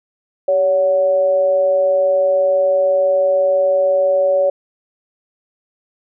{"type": "tone with amplitude modulation", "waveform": "sine", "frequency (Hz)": 565, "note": "C#5", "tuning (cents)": 33, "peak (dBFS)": -9, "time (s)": [0.48, 4.5], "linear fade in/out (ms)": 5, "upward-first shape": "sine", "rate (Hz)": 174, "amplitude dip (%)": 50, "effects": []}